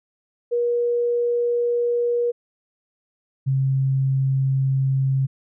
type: tone pair in turn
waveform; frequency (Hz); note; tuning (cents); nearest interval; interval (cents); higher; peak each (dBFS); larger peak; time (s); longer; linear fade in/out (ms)
sine; 478.3 / 134.22; A#4 / C3; +44 / +45; octave + minor seventh; 2199; first; -18 / -17; second; 0.51-2.32 / 3.46-5.27; neither; 20
effects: none